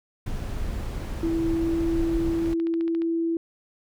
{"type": "noise", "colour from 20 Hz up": "brown", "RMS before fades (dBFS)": -30, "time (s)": [0.26, 2.54], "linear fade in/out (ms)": 5}
{"type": "tone with pitch glide", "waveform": "sine", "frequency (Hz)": [329.6, 331.9], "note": ["E4", "E4"], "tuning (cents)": [0, 12], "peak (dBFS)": -22, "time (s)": [1.23, 3.37], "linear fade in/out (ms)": 2, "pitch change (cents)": 12, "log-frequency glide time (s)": [1.5, 1.81]}
{"type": "click train", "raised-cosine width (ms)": 0.3, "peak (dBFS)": -27, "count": 10, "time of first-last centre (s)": [2.39, 3.019], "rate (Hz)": 14.3}
{"effects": []}